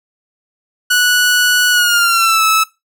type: tone with pitch glide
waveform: sawtooth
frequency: 1473 to 1304.7 Hz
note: F#6 to E6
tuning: -8 to -18 cents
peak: -6 dBFS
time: 0.9-2.64 s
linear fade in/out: 10 ms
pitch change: -210 cents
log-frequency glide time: 1.71-2.43 s
effects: noise-tail reverb RT60 0.2 s tail -17 dB re dry